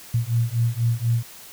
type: beating tone pair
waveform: sine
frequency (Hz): 115.1 / 119.2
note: A#2 / A#2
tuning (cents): -22 / +39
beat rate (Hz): 4.1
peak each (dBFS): -22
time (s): 0.14-1.23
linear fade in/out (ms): 5
effects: white hiss -43 dBFS RMS until 1.52 s